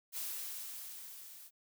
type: noise with level ramp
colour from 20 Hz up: blue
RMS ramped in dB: -39 to -54 dBFS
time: 0.12-1.51 s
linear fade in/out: 50 ms
effects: none